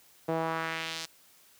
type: tone with band-pass filter sweep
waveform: sawtooth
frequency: 162.5 Hz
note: E3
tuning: 24 cents flat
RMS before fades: -33 dBFS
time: 0.28-1.06 s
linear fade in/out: 10 ms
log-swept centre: 540 to 5400 Hz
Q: 1.4
effects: white hiss -60 dBFS RMS until 1.59 s + high-pass 80 Hz 12 dB/octave